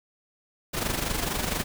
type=noise with amplitude modulation; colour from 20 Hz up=pink; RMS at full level=-26 dBFS; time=0.73-1.64 s; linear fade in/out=20 ms; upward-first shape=sine; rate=24.3 Hz; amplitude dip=60%; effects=none